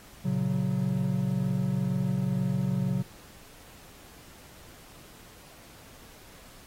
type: chord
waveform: triangle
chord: F# major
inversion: first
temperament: equal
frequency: 116.54 / 138.59 / 185 Hz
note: A#2 / C#3 / F#3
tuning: 0 / 0 / 0 cents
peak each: -31 / -27 / -26 dBFS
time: 0.24-3.03 s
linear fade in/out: 20 ms
effects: pink hiss -52 dBFS RMS until 6.66 s + AAC 48 kbps